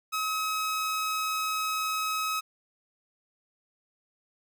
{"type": "tone", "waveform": "sawtooth", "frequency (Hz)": 1277, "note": "D#6", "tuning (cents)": 45, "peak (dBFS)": -24, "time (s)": [0.12, 2.41], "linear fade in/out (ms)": 20, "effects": []}